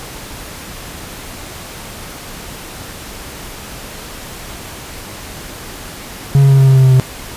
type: tone with pitch steps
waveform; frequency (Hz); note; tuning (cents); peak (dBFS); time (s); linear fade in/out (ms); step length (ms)
triangle; 138.59 / 137.24 / 135.89 / 134.57 / 133.25 / 131.95 / 130.66 / 129.38; C#3 / C#3 / C#3 / C3 / C3 / C3 / C3 / C3; 0 / -17 / -34 / +49 / +32 / +15 / -2 / -19; -3; 6.35-6.998; 0; 81
effects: pink hiss -30 dBFS RMS until 7.36 s + resampled to 32000 Hz

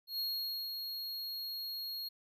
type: tone with ADSR envelope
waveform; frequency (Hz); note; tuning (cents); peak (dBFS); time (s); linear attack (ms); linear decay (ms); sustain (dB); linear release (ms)
square; 4289; C8; +42; -34; 0.07-2.09; 120; 500; -5; 12
effects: none

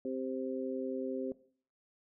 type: harmonic tone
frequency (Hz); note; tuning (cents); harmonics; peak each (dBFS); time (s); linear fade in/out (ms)
130.81; C3; 0; 2 / 3 / 4; -37 / -39 / -40; 0.05-1.32; 2
effects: noise-tail reverb RT60 0.5 s tail -18 dB re dry

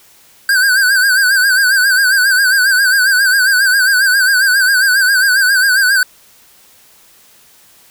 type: tone with vibrato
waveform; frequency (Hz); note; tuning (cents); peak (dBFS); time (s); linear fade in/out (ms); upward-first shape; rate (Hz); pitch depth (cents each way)
square; 1551; G6; -19; -9; 0.49-6.03; 2; sine; 7.4; 88
effects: white hiss -46 dBFS RMS until 7.9 s

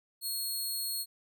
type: tone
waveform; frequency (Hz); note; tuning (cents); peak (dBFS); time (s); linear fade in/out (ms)
15% pulse; 4305; C8; +49; -26; 0.21-1.06; 50
effects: none

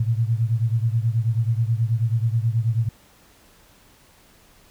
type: beating tone pair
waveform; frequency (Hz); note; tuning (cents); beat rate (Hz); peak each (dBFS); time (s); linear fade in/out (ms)
sine; 111.6 / 120.9; A2 / B2; +25 / -36; 9.3; -20 / -23; 0-2.89; 5
effects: pink hiss -54 dBFS RMS until 4.7 s

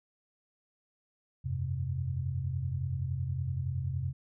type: chord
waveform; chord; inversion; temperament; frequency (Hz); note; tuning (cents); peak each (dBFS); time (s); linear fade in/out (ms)
sine; F suspended second; none; equal; 87.31 / 98 / 130.81; F2 / G2 / C3; 0 / 0 / 0; -35 / -38 / -33; 1.44-4.13; 20
effects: none

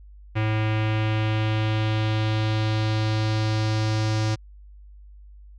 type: tone with low-pass filter sweep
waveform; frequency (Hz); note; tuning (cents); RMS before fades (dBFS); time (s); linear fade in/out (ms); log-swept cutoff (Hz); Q
square; 108.7; A2; -21; -23; 0.35-4.36; 20; 2500 to 5500; 2.2
effects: added 50 Hz sine -43 dBFS peak until 5.58 s

